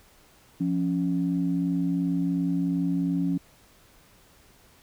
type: tone pair together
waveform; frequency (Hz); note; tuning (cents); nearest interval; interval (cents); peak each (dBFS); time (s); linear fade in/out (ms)
sine; 174.38 / 277.2; F3 / C#4; -2 / 0; minor sixth; 802; -25; 0.6-3.38; 10
effects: tanh soft clip ceiling -15 dBFS + pink hiss -57 dBFS RMS until 4.82 s